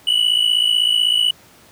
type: tone pair together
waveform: triangle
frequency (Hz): 2928 / 2984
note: F#7 / F#7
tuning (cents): -19 / +14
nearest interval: unison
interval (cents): 33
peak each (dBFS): -15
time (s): 0.07-1.31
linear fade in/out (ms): 5
effects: pink hiss -48 dBFS RMS until 1.71 s + high-pass 80 Hz 12 dB/octave